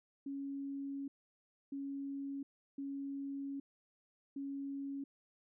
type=tone bursts at uneven times; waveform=sine; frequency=277.2 Hz; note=C#4; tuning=in tune; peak=-39 dBFS; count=4; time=0.26-1.08 / 1.72-2.43 / 2.78-3.6 / 4.36-5.04 s; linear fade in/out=5 ms; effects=none